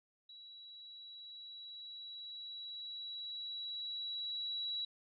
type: tone with level ramp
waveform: sine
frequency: 3906 Hz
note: B7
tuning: 20 cents flat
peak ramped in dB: -52 to -36 dBFS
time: 0.29-4.85 s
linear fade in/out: 5 ms
effects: none